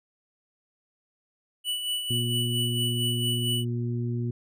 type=tone with tremolo; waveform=square; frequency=2960 Hz; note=F#7; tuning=in tune; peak=-26 dBFS; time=1.64-3.65 s; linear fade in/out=50 ms; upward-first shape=sine; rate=4.4 Hz; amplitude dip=50%
type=harmonic tone; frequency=119.5 Hz; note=A#2; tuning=43 cents sharp; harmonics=1 / 2 / 3; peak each=-27 / -33 / -37 dBFS; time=2.1-4.31 s; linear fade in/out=5 ms
effects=none